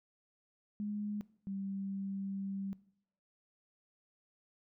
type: tone pair in turn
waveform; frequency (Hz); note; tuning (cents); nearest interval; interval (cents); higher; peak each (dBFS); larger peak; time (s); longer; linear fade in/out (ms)
sine; 207.7 / 195.55; G#3 / G3; 0 / -4; minor second; 104; first; -35 / -37; first; 0.8-1.21 / 1.47-2.73; second; 0
effects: noise-tail reverb RT60 0.7 s tail -20 dB re dry